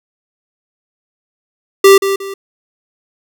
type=tone with echo; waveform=square; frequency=392 Hz; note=G4; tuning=in tune; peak=-3 dBFS; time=1.84-1.98 s; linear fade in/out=5 ms; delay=180 ms; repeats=2; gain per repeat=-10 dB; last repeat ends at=2.34 s; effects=none